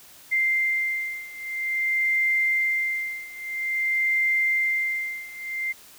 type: beating tone pair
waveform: sine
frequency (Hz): 2092 / 2092.5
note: C7 / C7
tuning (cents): -1 / 0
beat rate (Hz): 0.5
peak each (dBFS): -24 / -26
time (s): 0.31-5.73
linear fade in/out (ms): 20
effects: white hiss -49 dBFS RMS until 5.98 s